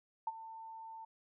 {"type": "tone with ADSR envelope", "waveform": "sine", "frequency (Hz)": 896, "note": "A5", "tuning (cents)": 31, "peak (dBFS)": -31, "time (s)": [0.27, 1.05], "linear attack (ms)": 4, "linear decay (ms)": 34, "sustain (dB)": -15, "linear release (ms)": 7, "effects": []}